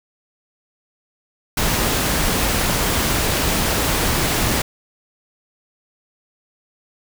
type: noise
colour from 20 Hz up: pink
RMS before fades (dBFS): -19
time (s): 1.57-4.62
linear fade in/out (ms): 5
effects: none